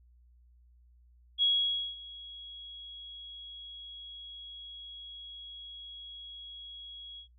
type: tone with ADSR envelope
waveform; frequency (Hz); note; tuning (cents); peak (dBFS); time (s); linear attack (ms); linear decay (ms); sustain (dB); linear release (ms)
sine; 3322; G#7; 0; -22; 1.38-7.28; 44; 530; -21; 94
effects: noise-tail reverb RT60 0.1 s tail -19 dB re dry + added 60 Hz sine -58 dBFS peak until 7.38 s